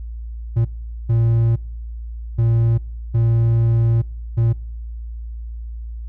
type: tone bursts at uneven times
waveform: triangle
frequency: 115.1 Hz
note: A#2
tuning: 22 cents flat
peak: -11 dBFS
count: 5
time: 0.56-0.65 / 1.09-1.56 / 2.38-2.78 / 3.14-4.02 / 4.37-4.53 s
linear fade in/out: 10 ms
effects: noise-tail reverb RT60 0.8 s tail -26 dB re dry + added 57 Hz sine -27 dBFS peak until 6.08 s